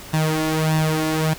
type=tone with flanger; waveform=sawtooth; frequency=157 Hz; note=D#3; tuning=16 cents sharp; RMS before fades=-20 dBFS; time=0.13-1.34 s; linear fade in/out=10 ms; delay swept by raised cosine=1.1 to 2.9 ms; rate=1.6 Hz; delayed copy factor=+0.7; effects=pink hiss -38 dBFS RMS until 1.38 s